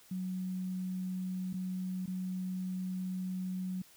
sine tone with dropouts, 185 Hz, F#3, in tune, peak -34 dBFS, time 0.11-3.82 s, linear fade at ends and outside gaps 5 ms, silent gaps 1.53-1.539 / 2.06-2.076 s, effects white hiss -60 dBFS RMS until 3.96 s

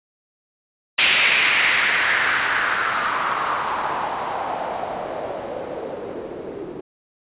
blue noise with low-pass filter sweep, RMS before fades -22 dBFS, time 0.98-6.81 s, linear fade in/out 10 ms, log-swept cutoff 2700 to 360 Hz, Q 3, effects resampled to 8000 Hz

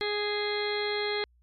harmonic tone, 415.3 Hz, G#4, in tune, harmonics 1 / 2 / 3 / 4 / 5 / 6 / 8 / 9 / 10, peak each -30 / -38 / -42 / -39 / -35 / -45 / -38 / -45 / -36 dBFS, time 0.01-1.24 s, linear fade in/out 0 ms, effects added 60 Hz sine -60 dBFS peak until 1.42 s + MP3 64 kbps

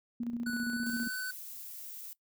sine tone with tremolo, 236.6 Hz, A#3, 26 cents sharp, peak -31 dBFS, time 0.2-1.08 s, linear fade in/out 5 ms, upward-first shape square, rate 15 Hz, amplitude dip 50%
square tone with pitch glide, 1480 to 1505.9 Hz, F#6 to F#6, 0 to +30 cents, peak -36 dBFS, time 0.46-1.31 s, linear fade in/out 5 ms, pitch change +30 cents, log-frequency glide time 0.69-0.93 s
violet noise, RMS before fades -45 dBFS, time 0.86-2.13 s, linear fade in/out 0 ms
effects noise-tail reverb RT60 0.1 s tail -19 dB re dry

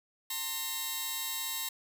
5% pulse tone cluster, 912 / 1052 / 3845 Hz, A#5 / C6 / B7, -38 / +9 / -47 cents, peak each -28 dBFS, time 0.3-1.69 s, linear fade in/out 5 ms, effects none

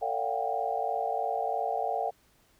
sine tone cluster, 451.5 / 570 / 688 / 731 / 791 Hz, A4 / C#5 / F5 / F#5 / G5, +45 / +48 / -26 / -21 / +15 cents, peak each -36 / -36 / -35 / -32 / -33 dBFS, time 0.01-2.11 s, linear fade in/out 20 ms, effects pink hiss -65 dBFS RMS until 2.59 s

